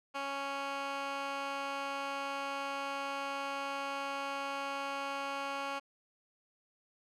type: tone with band-pass filter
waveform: 15% pulse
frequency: 277.2 Hz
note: C#4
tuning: in tune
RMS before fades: -38 dBFS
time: 0.14-5.8 s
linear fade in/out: 20 ms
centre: 1700 Hz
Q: 0.93
effects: none